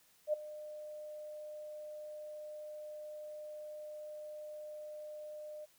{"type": "tone with ADSR envelope", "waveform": "sine", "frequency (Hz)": 605, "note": "D#5", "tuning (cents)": -49, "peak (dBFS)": -27, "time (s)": [0.27, 5.66], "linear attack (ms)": 63, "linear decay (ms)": 10, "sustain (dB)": -17, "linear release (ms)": 22, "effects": ["white hiss -68 dBFS RMS until 5.78 s"]}